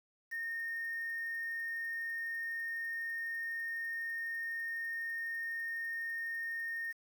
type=tone with quantisation; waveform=sine; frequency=1838 Hz; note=A#6; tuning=25 cents flat; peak=-36 dBFS; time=0.31-6.93 s; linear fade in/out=20 ms; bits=9; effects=none